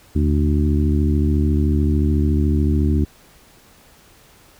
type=harmonic tone with a mistuned harmonic; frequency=73.8 Hz; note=D2; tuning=9 cents sharp; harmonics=1 / 2 / 3 / 4 / 5; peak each=-16 / -24 / -22 / -23 / -28 dBFS; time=0.15-3.05 s; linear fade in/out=10 ms; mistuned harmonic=1; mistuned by=+110 cents; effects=pink hiss -50 dBFS RMS until 4.59 s